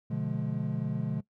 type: chord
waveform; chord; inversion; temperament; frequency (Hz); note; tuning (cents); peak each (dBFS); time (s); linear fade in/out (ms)
triangle; B diminished seventh; none; equal with one note detuned; 123.47 / 146.83 / 174.61 / 212.1; B2 / D3 / F3 / Ab3; 0 / 0 / 0 / +37; -33 / -31 / -34 / -33; 0.1-1.21; 10
effects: noise-tail reverb RT60 0.1 s tail -19 dB re dry